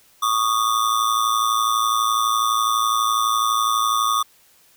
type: ring-modulated tone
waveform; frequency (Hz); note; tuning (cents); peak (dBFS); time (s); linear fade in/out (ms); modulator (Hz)
square; 1174.7; D6; 0; -15; 0.22-4.23; 10; 56
effects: white hiss -55 dBFS RMS until 4.76 s